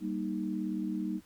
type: chord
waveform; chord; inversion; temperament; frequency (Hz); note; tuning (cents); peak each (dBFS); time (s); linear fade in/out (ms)
sine; Eb major; first; just; 194.45 / 233.3 / 311.1; G3 / Bb3 / Eb4; -14 / +2 / 0; -35 / -37 / -35; 0-1.21; 50
effects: pink hiss -62 dBFS RMS until 1.25 s